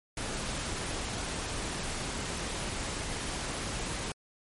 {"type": "noise", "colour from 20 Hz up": "pink", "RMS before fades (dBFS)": -35, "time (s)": [0.17, 4.12], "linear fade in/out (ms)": 2, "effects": ["MP3 48 kbps"]}